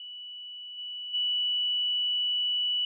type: tone with level steps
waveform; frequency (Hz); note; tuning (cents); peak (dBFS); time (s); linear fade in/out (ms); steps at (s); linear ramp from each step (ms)
sine; 2956; F#7; -2; -39 / -35 / -25; 0-2.85; 2; 0.77 / 1.13; 20
effects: none